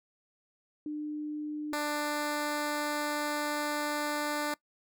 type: tone pair in turn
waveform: sine / 10% pulse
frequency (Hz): 300.5 / 296.2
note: D4 / D4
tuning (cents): +40 / +15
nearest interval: unison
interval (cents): 25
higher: first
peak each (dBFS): -33 / -22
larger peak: second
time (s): 0.86-1.73 / 1.73-4.54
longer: second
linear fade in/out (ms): 2
effects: noise-tail reverb RT60 0.1 s tail -22 dB re dry